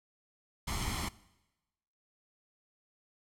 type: noise with comb filter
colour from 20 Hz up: pink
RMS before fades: -35 dBFS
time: 0.67-1.09 s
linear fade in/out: 10 ms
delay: 0.94 ms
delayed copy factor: +0.65
effects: noise-tail reverb RT60 1.0 s tail -20 dB re dry + low-pass 11000 Hz 12 dB/octave